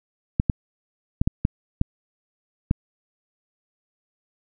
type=clicks; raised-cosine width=5 ms; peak=-6 dBFS; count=7; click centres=0.399 / 0.498 / 1.215 / 1.275 / 1.451 / 1.814 / 2.711 s; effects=none